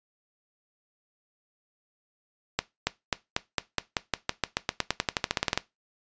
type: accelerating click train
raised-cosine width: 0.2 ms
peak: -6 dBFS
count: 24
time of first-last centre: 2.59-5.576 s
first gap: 280 ms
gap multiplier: 0.92
effects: noise-tail reverb RT60 0.2 s tail -18 dB re dry + resampled to 16000 Hz